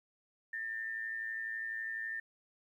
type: tone with amplitude modulation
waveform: sine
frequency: 1798 Hz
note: A6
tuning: 37 cents sharp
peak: -34 dBFS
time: 0.53-2.2 s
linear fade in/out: 5 ms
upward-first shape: sine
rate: 112 Hz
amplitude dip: 55%
effects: 12-bit